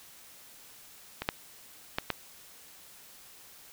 clicks, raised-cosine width 0.3 ms, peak -17 / -10 / -12 / -12 dBFS, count 4, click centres 1.22 / 1.289 / 1.985 / 2.103 s, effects white hiss -53 dBFS RMS until 3.72 s

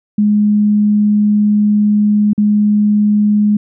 sine tone with dropouts, 208.7 Hz, G#3, 9 cents sharp, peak -8 dBFS, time 0.18-3.57 s, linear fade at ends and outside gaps 5 ms, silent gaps 2.333-2.378 s, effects none

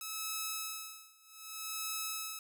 5% pulse tone with tremolo, 1295 Hz, E6, 31 cents flat, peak -24 dBFS, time 0.01-2.39 s, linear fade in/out 2 ms, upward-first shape sine, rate 0.64 Hz, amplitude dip 95%, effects none

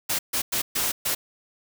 white noise bursts at uneven times, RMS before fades -25 dBFS, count 5, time 0.09-0.19 / 0.33-0.42 / 0.52-0.62 / 0.75-0.92 / 1.05-1.15 s, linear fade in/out 10 ms, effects none

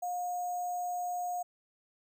sine tone with sample-and-hold, 714 Hz, F5, 38 cents sharp, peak -32 dBFS, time 0.02-1.43 s, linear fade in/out 10 ms, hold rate 7350 Hz, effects none

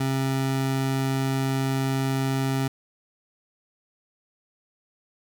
25% pulse tone, 134.1 Hz, C3, 43 cents sharp, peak -19 dBFS, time 0-2.68 s, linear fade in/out 5 ms, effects none

